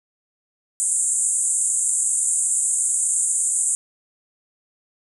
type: band-pass noise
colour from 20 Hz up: white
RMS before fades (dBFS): -21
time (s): 0.8-3.75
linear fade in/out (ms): 0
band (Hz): 7100 to 9600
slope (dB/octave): 96
effects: none